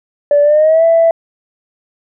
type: tone with pitch glide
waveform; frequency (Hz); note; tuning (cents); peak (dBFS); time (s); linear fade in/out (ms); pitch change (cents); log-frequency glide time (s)
sine; 580 to 662.4; D5 to E5; -22 to +8; -5; 0.31-1.11; 2; +230; 0.42-0.84
effects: tanh soft clip ceiling -2 dBFS